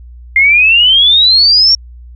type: exponential sweep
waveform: sine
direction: up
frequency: 2093 to 5588 Hz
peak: -4 dBFS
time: 0.36-1.75 s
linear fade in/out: 2 ms
effects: added 60 Hz sine -30 dBFS peak until 2.15 s